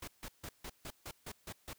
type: noise bursts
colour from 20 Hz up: pink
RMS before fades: -45 dBFS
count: 9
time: 0.02-1.733 s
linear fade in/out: 5 ms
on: 57 ms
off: 150 ms
effects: white hiss -70 dBFS RMS until 1.78 s